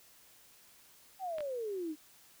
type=exponential sweep; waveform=sine; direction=down; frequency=790 to 295 Hz; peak=-35 dBFS; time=1.19-1.96 s; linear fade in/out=50 ms
type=clicks; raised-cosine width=0.3 ms; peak=-29 dBFS; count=2; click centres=1.384 / 1.406 s
effects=white hiss -61 dBFS RMS until 2.4 s